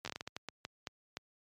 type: slowing click train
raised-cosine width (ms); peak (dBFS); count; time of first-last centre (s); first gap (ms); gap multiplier
0.2; -22; 13; 0.05-1.17; 11; 1.35
effects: high-pass 80 Hz 12 dB/octave + MP3 96 kbps